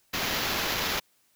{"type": "noise with sample-and-hold", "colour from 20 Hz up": "white", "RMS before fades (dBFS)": -29, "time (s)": [0.13, 1], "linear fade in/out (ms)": 10, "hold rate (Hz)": 8820, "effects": ["white hiss -67 dBFS RMS until 1.35 s"]}